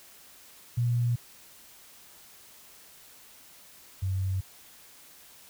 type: tone pair in turn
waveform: sine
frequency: 120 / 94.84 Hz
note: B2 / F#2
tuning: -49 / +43 cents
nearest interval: major third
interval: 408 cents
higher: first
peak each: -23 / -26 dBFS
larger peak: first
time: 0.77-1.16 / 4.02-4.41 s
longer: neither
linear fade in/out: 10 ms
effects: white hiss -53 dBFS RMS until 5.49 s